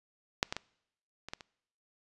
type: clicks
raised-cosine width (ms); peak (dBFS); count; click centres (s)
0.2; -8 / -16 / -18 / -25 / -20 / -29; 6; 0.429 / 0.525 / 0.566 / 1.286 / 1.335 / 1.408
effects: noise-tail reverb RT60 0.8 s tail -25 dB re dry + resampled to 24000 Hz